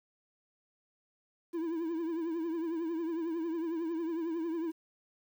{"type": "tone with vibrato", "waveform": "triangle", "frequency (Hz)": 330, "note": "E4", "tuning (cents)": 2, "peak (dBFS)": -30, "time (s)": [1.53, 4.72], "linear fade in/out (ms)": 20, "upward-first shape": "triangle", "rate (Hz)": 11, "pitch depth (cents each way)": 95, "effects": ["10-bit"]}